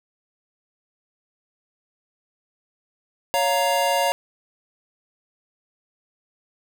square chord, Bb minor, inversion first, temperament just, 559.4 / 699.2 / 932.3 Hz, Db5 / F5 / Bb5, +16 / +2 / 0 cents, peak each -24 dBFS, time 3.34-4.12 s, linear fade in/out 0 ms, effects none

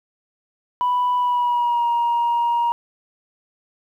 sine tone with pitch glide, 987.8 to 944.8 Hz, B5 to A#5, 0 to +23 cents, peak -15 dBFS, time 0.81-2.72 s, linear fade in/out 0 ms, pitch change -77 cents, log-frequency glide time 1.17-1.87 s, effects tanh soft clip ceiling -14 dBFS + 9-bit

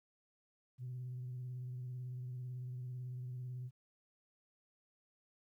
sine tone with vibrato, 125.6 Hz, B2, 30 cents sharp, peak -40 dBFS, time 0.78-3.71 s, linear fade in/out 50 ms, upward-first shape triangle, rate 18 Hz, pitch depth 42 cents each way, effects tanh soft clip ceiling -38 dBFS + 13-bit

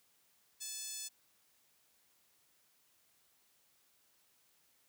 15% pulse tone with high-pass filter, 868 Hz, A5, 24 cents flat, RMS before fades -44 dBFS, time 0.6-1.09 s, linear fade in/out 20 ms, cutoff 5900 Hz, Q 6.3, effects white hiss -72 dBFS RMS until 4.88 s + high-pass 60 Hz 12 dB/octave

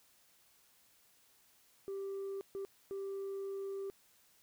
sine tone bursts at uneven times, 392 Hz, G4, in tune, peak -36 dBFS, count 3, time 1.88-2.41 / 2.55-2.65 / 2.91-3.9 s, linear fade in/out 0 ms, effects tanh soft clip ceiling -37 dBFS + white hiss -68 dBFS RMS until 4.42 s

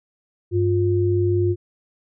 sine tone pair together, 99.06 / 353 Hz, G2 / F4, +19 / +19 cents, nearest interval octave + minor seventh, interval 2200 cents, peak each -19 dBFS, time 0.51-1.56 s, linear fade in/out 50 ms, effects none

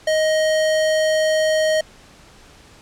square tone, 626 Hz, D#5, 10 cents sharp, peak -16 dBFS, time 0.07-1.81 s, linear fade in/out 5 ms, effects pink hiss -47 dBFS RMS until 2.81 s + low-pass 8000 Hz 12 dB/octave

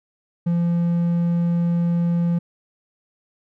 triangle tone, 171.4 Hz, F3, 32 cents flat, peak -15 dBFS, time 0.46-2.39 s, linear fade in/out 10 ms, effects none

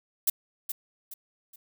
violet noise with echo, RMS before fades -23 dBFS, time 0.27-0.3 s, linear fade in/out 5 ms, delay 420 ms, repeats 3, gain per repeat -9 dB, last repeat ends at 1.56 s, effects none

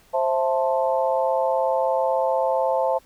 harmonic tone with a mistuned harmonic, 175.7 Hz, F3, 11 cents sharp, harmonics 3 / 4 / 5 / 6, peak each -22 / -24 / -24 / -33 dBFS, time 0.13-2.99 s, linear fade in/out 20 ms, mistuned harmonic 4, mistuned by -100 cents, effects pink hiss -56 dBFS RMS until 3.05 s

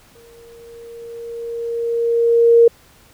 sine tone with exponential growth, 466.2 Hz, A#4, in tune, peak -5 dBFS, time 0.15-2.68 s, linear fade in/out 5 ms, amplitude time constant 550 ms, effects pink hiss -50 dBFS RMS until 3.13 s

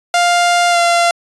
sawtooth tone with pitch glide, 700 to 688.8 Hz, F5 to F5, +4 to -24 cents, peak -6 dBFS, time 0.14-1.11 s, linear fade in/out 2 ms, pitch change -28 cents, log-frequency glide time 0.7-0.78 s, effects resampled to 22050 Hz

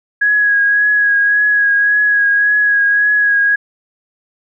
sine tone with vibrato, 1661.2 Hz, G#6, in tune, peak -9 dBFS, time 0.21-3.56 s, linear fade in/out 10 ms, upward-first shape triangle, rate 1.8 Hz, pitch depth 27 cents each way, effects none

